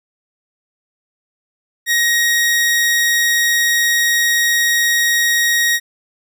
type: tone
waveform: sawtooth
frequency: 1883 Hz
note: A#6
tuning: 17 cents sharp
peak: -9 dBFS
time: 1.86-5.8 s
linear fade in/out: 50 ms
effects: none